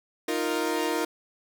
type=chord; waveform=sawtooth; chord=Eb suspended second; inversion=none; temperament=equal; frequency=311.1 / 349.2 / 466.2 Hz; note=Eb4 / F4 / Bb4; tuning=0 / 0 / 0 cents; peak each=-26 dBFS; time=0.28-1.05 s; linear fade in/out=5 ms; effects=none